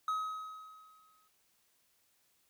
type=tone with exponential decay; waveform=triangle; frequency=1271 Hz; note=D#6; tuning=36 cents sharp; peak=-28 dBFS; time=0.08-1.28 s; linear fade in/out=2 ms; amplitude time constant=260 ms; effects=white hiss -73 dBFS RMS until 2.49 s